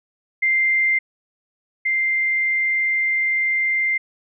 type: tone pair in turn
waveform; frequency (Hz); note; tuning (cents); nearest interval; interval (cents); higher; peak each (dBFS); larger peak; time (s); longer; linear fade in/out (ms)
sine; 2093 / 2093; C7 / C7; 0 / 0; unison; 0; neither; -15 / -17; first; 0.42-0.99 / 1.85-3.98; second; 10
effects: none